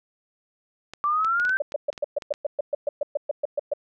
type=clicks; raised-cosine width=0.2 ms; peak=-20 dBFS; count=10; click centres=0.936 / 1.247 / 1.399 / 1.451 / 1.494 / 1.721 / 1.929 / 1.978 / 2.222 / 2.339 s
type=exponential sweep; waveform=sine; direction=up; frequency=1158 to 1568 Hz; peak=-20 dBFS; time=1.04-1.57 s; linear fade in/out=0 ms
type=tone bursts; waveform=sine; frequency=580 Hz; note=D5; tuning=22 cents flat; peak=-20 dBFS; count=16; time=1.6-3.736 s; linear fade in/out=5 ms; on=21 ms; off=120 ms
effects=none